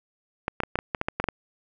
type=clicks; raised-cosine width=0.5 ms; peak=-10 dBFS; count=11; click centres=0.481 / 0.603 / 0.635 / 0.756 / 0.789 / 0.948 / 1.014 / 1.085 / 1.2 / 1.241 / 1.287 s; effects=none